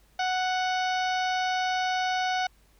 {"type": "harmonic tone", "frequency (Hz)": 740, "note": "F#5", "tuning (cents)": 0, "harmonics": [1, 2, 3, 4, 5, 6, 7, 8], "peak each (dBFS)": [-26, -32, -36, -38, -40, -42, -43, -44], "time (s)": [0.19, 2.47], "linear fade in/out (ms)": 5, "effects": ["added 50 Hz sine -59 dBFS peak until 2.79 s", "pink hiss -64 dBFS RMS until 2.79 s"]}